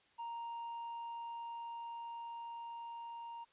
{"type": "tone with level ramp", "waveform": "triangle", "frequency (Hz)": 932.3, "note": "A#5", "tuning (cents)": 0, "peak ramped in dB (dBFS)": [-39, -43], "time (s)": [0.18, 3.45], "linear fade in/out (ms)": 20, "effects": ["white hiss -70 dBFS RMS until 3.52 s", "resampled to 8000 Hz"]}